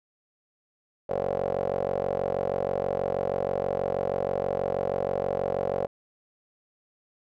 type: tone with band-pass filter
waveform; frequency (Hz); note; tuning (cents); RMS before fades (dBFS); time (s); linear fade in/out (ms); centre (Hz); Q
15% pulse; 46.25; F#1; 0; -28; 1.09-5.87; 10; 580; 9.3
effects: none